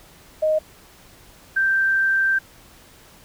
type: tone pair in turn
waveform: sine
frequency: 622.3 / 1568.1 Hz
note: D#5 / G6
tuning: 0 / 0 cents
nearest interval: octave + major third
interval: 1600 cents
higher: second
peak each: -16 dBFS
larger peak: neither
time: 0.42-0.59 / 1.56-2.39 s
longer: second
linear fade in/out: 10 ms
effects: pink hiss -49 dBFS RMS until 3.24 s